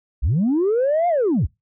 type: linear two-way sweep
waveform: sine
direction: up then down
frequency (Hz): 46.73 to 717 to 46.73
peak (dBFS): -14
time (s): 0.22-1.47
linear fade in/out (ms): 20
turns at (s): 1.08
effects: noise-tail reverb RT60 0.2 s tail -25 dB re dry + tanh soft clip ceiling -13 dBFS